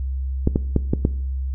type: clicks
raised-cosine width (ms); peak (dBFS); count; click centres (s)
3; -4; 5; 0.474 / 0.559 / 0.763 / 0.935 / 1.051
effects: noise-tail reverb RT60 0.6 s tail -19 dB re dry + added 66 Hz sine -22 dBFS peak until 1.54 s